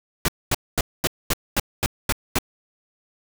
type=noise bursts; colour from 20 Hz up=pink; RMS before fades=-20 dBFS; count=9; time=0.25-2.387 s; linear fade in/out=2 ms; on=33 ms; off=230 ms; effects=none